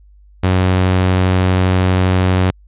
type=tone; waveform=sawtooth; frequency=92.5 Hz; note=F#2; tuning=in tune; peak=-7 dBFS; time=0.43-2.51 s; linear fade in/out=10 ms; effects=added 50 Hz sine -42 dBFS peak until 2.67 s + resampled to 8000 Hz